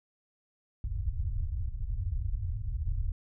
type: low-pass noise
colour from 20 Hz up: pink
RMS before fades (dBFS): -32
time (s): 0.84-3.12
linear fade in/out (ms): 2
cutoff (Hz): 110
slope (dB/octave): 48
effects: none